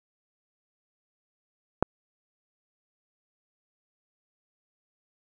click, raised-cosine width 1 ms, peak -6 dBFS, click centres 1.826 s, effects none

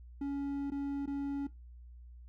triangle tone with dropouts, 280.5 Hz, C#4, 21 cents sharp, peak -31 dBFS, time 0.21-1.47 s, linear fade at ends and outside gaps 5 ms, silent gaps 0.703-0.718 / 1.059-1.075 s, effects noise-tail reverb RT60 0.2 s tail -17 dB re dry + added 60 Hz sine -49 dBFS peak until 2.28 s

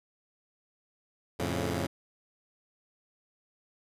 10% pulse chord, F augmented, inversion none, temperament equal, 87.31 / 110 / 138.59 Hz, F2 / A2 / C#3, 0 / 0 / 0 cents, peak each -24 / -27 / -27 dBFS, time 1.39-1.87 s, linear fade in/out 10 ms, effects resampled to 32000 Hz

